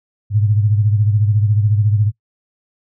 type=beating tone pair; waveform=sine; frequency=103.83 / 117.83 Hz; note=G#2 / A#2; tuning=0 / +19 cents; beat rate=14 Hz; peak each=-12 / -20 dBFS; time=0.3-2.12 s; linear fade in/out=50 ms; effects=noise-tail reverb RT60 0.1 s tail -20 dB re dry